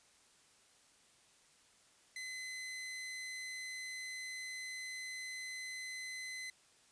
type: tone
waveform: sawtooth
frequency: 2035 Hz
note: C7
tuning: 49 cents flat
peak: -39 dBFS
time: 2.16-6.5 s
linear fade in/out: 2 ms
effects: white hiss -67 dBFS RMS until 6.91 s + resampled to 22050 Hz